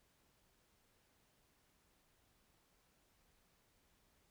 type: silence
effects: pink hiss -75 dBFS RMS until 4.3 s